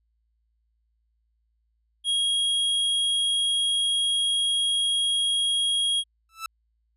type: tone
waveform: square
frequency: 3283 Hz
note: G#7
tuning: 21 cents flat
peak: -22 dBFS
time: 2.04-6.04 s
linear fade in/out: 50 ms
type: tone with exponential growth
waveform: sawtooth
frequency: 1319 Hz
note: E6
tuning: 1 cent sharp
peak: -23 dBFS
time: 6.29-6.46 s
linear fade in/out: 2 ms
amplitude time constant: 36 ms
effects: added 56 Hz sine -68 dBFS peak until 6.96 s + resampled to 32000 Hz